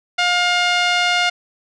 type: tone with low-pass filter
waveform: 5% pulse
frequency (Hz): 710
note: F5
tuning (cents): +28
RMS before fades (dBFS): -17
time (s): 0.18-1.3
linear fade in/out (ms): 10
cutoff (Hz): 2900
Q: 0.87
effects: none